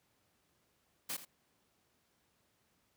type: noise with echo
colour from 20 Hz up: white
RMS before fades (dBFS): -39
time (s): 1.09-1.17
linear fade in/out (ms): 10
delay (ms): 82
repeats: 1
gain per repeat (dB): -13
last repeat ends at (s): 1.252
effects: pink hiss -75 dBFS RMS until 2.96 s + high-pass 80 Hz 12 dB/octave